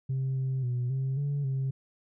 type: tone with pitch steps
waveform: sine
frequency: 132.7 / 131.8 / 123.4 / 133.2 / 142.7 / 133.8 Hz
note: C3 / C3 / B2 / C3 / D3 / C3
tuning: +25 / +13 / -1 / +31 / -49 / +39 cents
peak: -25 dBFS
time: 0.09-1.71 s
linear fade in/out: 10 ms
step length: 270 ms
effects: tanh soft clip ceiling -25 dBFS